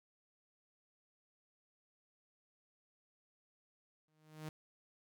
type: tone with exponential growth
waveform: sawtooth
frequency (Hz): 155.1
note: D#3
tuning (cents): -5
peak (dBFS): -37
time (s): 4.08-4.49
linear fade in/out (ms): 2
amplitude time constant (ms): 87
effects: none